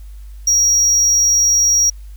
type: tone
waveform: triangle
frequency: 5680 Hz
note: F8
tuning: 28 cents sharp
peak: -9 dBFS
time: 0.47-1.9 s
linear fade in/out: 5 ms
effects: added 50 Hz sine -31 dBFS peak until 2.16 s + white hiss -54 dBFS RMS until 2.16 s